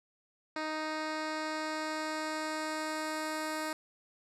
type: tone with low-pass filter sweep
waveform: 10% pulse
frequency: 311.1 Hz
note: D#4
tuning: in tune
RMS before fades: -36 dBFS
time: 0.56-3.73 s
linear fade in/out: 2 ms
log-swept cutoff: 4700 to 12000 Hz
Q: 0.89
effects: none